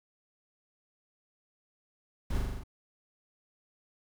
brown noise with echo, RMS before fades -31 dBFS, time 2.3-2.39 s, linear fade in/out 5 ms, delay 41 ms, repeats 6, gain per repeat -2 dB, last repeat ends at 2.636 s, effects none

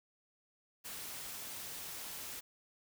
white noise, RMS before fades -45 dBFS, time 0.84-2.41 s, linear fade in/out 20 ms, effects none

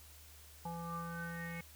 square tone with low-pass filter sweep, 168.6 Hz, E3, 39 cents sharp, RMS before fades -43 dBFS, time 0.65-1.61 s, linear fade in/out 5 ms, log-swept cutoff 890 to 2200 Hz, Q 10, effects added 75 Hz sine -58 dBFS peak until 1.75 s + white hiss -59 dBFS RMS until 1.75 s

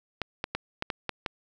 clicks, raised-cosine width 0.3 ms, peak -13 dBFS, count 7, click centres 0.217 / 0.441 / 0.55 / 0.824 / 0.902 / 1.093 / 1.262 s, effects none

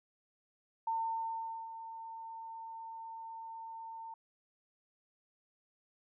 sine tone with ADSR envelope, 904 Hz, A5, 47 cents sharp, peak -31 dBFS, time 0.87-4.14 s, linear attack 5 ms, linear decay 810 ms, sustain -12 dB, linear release 3 ms, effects none

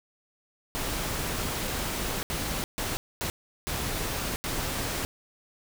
pink noise bursts at uneven times, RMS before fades -31 dBFS, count 6, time 0.75-2.23 / 2.3-2.64 / 2.78-2.97 / 3.21-3.3 / 3.67-4.36 / 4.44-5.05 s, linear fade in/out 0 ms, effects none

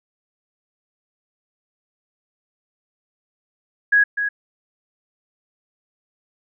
sine tone with echo, 1661.2 Hz, G#6, in tune, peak -11 dBFS, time 3.92-4.04 s, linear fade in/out 10 ms, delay 250 ms, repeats 1, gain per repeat -8 dB, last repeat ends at 4.29 s, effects none

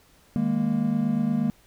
triangle chord, D# suspended fourth, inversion none, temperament equal with one note detuned, 155.56 / 204.8 / 233.1 Hz, D#3 / G#3 / A#3, 0 / -24 / 0 cents, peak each -27 / -24 / -22 dBFS, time 0.36-1.5 s, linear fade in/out 0 ms, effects pink hiss -58 dBFS RMS until 1.66 s

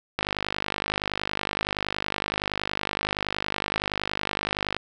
click train, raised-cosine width 0.3 ms, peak -9 dBFS, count 233, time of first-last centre 0.19-4.766 s, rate 50.7 Hz, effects none

